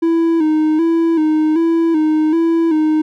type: tone with vibrato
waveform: triangle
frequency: 320.4 Hz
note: E4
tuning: 49 cents flat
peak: -9 dBFS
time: 0.02-3.02 s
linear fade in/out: 10 ms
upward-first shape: square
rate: 1.3 Hz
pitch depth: 58 cents each way
effects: none